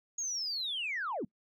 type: linear sweep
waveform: sine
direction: down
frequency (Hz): 6700 to 166.1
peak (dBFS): -32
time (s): 0.18-1.25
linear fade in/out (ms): 5
effects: noise-tail reverb RT60 0.1 s tail -25 dB re dry + tanh soft clip ceiling -28 dBFS